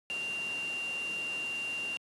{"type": "tone in noise", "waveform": "sine", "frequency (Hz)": 2776, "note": "F7", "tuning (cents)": -11, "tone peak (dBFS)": -33, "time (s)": [0.1, 1.97], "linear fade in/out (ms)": 0, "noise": "pink", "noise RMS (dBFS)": -45, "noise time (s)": [0.1, 1.97], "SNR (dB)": 9, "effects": ["high-pass 200 Hz 12 dB/octave", "resampled to 24000 Hz"]}